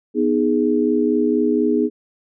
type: chord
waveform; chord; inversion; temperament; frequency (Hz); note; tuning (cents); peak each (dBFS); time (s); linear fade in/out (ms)
sine; G# minor; first; equal; 246.9 / 311.1 / 415.3; B3 / D#4 / G#4; 0 / 0 / 0; -19; 0.14-1.9; 50
effects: none